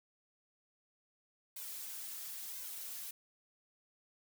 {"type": "noise with flanger", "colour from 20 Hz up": "blue", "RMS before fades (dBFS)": -45, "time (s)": [1.56, 3.11], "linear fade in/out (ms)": 5, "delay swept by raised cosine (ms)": [1.9, 6.1], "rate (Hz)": 0.98, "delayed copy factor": 0.9, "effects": []}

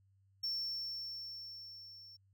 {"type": "tone with level ramp", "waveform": "triangle", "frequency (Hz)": 5430, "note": "F8", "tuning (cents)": -50, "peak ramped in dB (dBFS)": [-33, -52], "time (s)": [0.43, 2.17], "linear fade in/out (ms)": 10, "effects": ["added 97 Hz sine -67 dBFS peak until 2.33 s"]}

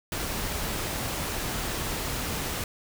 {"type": "noise", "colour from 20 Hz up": "pink", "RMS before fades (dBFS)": -31, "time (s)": [0.12, 2.64], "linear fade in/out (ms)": 2, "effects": []}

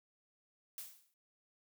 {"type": "noise with exponential decay", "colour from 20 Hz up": "blue", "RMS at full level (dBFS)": -43, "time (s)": [0.78, 1.14], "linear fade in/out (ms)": 1, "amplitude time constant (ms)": 78, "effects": []}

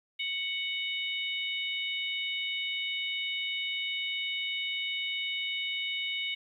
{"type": "harmonic tone", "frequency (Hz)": 741, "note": "F#5", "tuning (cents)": 2, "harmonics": [3, 4, 5], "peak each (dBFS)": [-34, -35, -37], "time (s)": [0.19, 6.35], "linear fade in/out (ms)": 10, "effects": ["11-bit"]}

